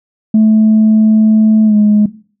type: tone with pitch glide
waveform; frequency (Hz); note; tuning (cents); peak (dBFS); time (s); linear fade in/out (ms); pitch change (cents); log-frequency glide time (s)
sine; 217.5 to 209.8; A3 to G#3; -20 to +18; -3; 0.34-2.06; 5; -62; 1.65-1.76
effects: noise-tail reverb RT60 0.4 s tail -17 dB re dry + tanh soft clip ceiling -2 dBFS